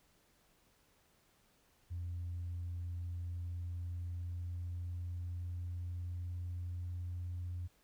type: tone with pitch glide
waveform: sine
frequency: 87 to 88.47 Hz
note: F2 to F2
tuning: -6 to +23 cents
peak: -37 dBFS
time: 1.9-7.68 s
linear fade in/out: 20 ms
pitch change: +29 cents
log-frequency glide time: 3.42-7.47 s
effects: tanh soft clip ceiling -35 dBFS + pink hiss -71 dBFS RMS until 7.83 s